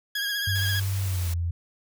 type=tone with vibrato; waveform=20% pulse; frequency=1644 Hz; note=G#6; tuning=18 cents flat; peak=-21 dBFS; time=0.15-0.8 s; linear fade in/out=5 ms; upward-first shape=triangle; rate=15 Hz; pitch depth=45 cents each way
type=tone with pitch glide; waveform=sine; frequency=97.2 to 85.11 Hz; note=G2 to F2; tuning=-14 to -44 cents; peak=-24 dBFS; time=0.47-1.51 s; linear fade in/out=5 ms; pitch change=-230 cents; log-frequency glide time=1.03-1.31 s
type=noise; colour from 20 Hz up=white; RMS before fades=-38 dBFS; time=0.55-1.34 s; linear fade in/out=5 ms
effects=none